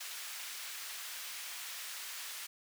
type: high-pass noise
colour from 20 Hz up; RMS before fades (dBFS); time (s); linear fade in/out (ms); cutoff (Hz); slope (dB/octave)
pink; -44; 0-2.47; 10; 1800; 12
effects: none